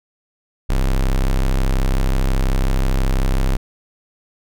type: tone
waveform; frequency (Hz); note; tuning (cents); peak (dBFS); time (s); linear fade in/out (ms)
45% pulse; 32.84; C1; +7; -14; 0.69-3.57; 10
effects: none